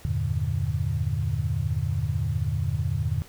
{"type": "chord", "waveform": "sine", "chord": "E half-diminished seventh", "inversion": "none", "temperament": "equal", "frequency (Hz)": [82.41, 98, 116.54, 146.83], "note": ["E2", "G2", "Bb2", "D3"], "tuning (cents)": [0, 0, 0, 0], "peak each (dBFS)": -29, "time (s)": [0.05, 3.22], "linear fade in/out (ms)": 0, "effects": ["pink hiss -50 dBFS RMS until 3.28 s"]}